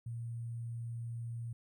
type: tone with sample-and-hold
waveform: sine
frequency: 116.8 Hz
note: A#2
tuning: 4 cents sharp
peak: -38 dBFS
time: 0.06-1.53 s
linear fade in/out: 5 ms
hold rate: 8820 Hz
effects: none